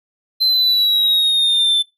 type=exponential sweep; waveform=triangle; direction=down; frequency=4100 to 3520 Hz; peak=-11 dBFS; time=0.4-1.83 s; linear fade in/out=20 ms; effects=noise-tail reverb RT60 0.2 s tail -22 dB re dry